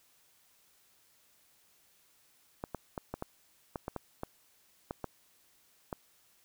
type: clicks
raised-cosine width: 1 ms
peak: -22 dBFS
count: 12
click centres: 2.639 / 2.747 / 2.978 / 3.14 / 3.224 / 3.758 / 3.881 / 3.963 / 4.234 / 4.909 / 5.043 / 5.928 s
effects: white hiss -67 dBFS RMS until 6.44 s